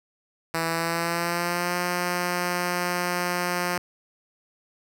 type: tone with pitch glide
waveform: 5% pulse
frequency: 164.5 to 177.33 Hz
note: E3 to F3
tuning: -3 to +27 cents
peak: -13 dBFS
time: 0.54-3.78 s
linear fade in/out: 2 ms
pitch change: +130 cents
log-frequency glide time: 0.65-1.77 s
effects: none